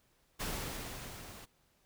pink noise with level ramp, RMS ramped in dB -37 to -51 dBFS, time 0.39-1.46 s, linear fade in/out 20 ms, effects pink hiss -72 dBFS RMS until 1.85 s

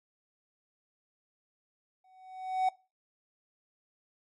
triangle tone with exponential growth, 750 Hz, F#5, 23 cents sharp, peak -20 dBFS, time 2.04-2.69 s, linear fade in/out 5 ms, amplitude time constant 140 ms, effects noise-tail reverb RT60 0.3 s tail -22 dB re dry + MP3 48 kbps

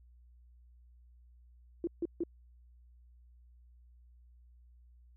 sine tone bursts, 339.5 Hz, F4, 49 cents flat, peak -30 dBFS, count 3, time 1.84-2.236 s, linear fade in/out 2 ms, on 32 ms, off 150 ms, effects added 60 Hz sine -57 dBFS peak until 5.16 s

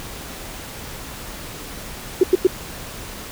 sine tone bursts, 370 Hz, F#4, in tune, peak -8 dBFS, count 3, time 2.21-2.471 s, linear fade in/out 5 ms, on 25 ms, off 93 ms, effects pink hiss -34 dBFS RMS until 3.31 s

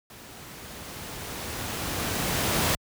pink noise with level ramp, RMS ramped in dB -46 to -23 dBFS, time 0.1-2.75 s, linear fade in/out 2 ms, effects high-pass 60 Hz 12 dB/octave

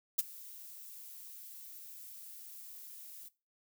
violet noise with ADSR envelope, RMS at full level -27 dBFS, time 0.18-3.29 s, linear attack 12 ms, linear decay 22 ms, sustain -23 dB, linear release 14 ms, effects noise-tail reverb RT60 0.3 s tail -20 dB re dry

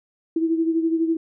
sine beating tone pair, 325.7 / 337.7 Hz, E4 / E4, -21 / +42 cents, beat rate 12 Hz, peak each -19 / -26 dBFS, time 0.36-1.17 s, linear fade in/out 5 ms, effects none

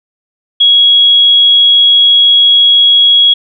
sine tone, 3322 Hz, G#7, in tune, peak -3 dBFS, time 0.6-3.34 s, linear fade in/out 10 ms, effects none

